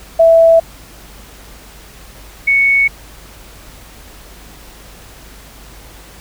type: tone pair in turn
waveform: sine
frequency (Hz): 659.3 / 2218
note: E5 / C#7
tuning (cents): 0 / 0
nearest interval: octave + major sixth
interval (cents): 2100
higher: second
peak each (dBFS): -4 / -8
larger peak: first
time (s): 0.19-0.6 / 2.47-2.88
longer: neither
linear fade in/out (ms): 10
effects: added 50 Hz sine -39 dBFS peak until 6.2 s + pink hiss -39 dBFS RMS until 6.2 s